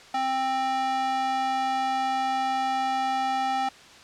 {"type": "tone with high-pass filter", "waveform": "square", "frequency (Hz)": 263.5, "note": "C4", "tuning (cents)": 12, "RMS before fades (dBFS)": -26, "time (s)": [0.14, 3.69], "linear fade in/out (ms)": 5, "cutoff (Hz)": 630, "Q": 6.6, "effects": ["white hiss -48 dBFS RMS until 4.03 s", "low-pass 5000 Hz 12 dB/octave"]}